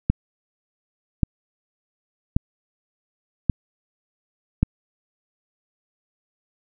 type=click train; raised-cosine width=5 ms; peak=-4 dBFS; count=5; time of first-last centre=0.1-4.63 s; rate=0.883 Hz; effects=none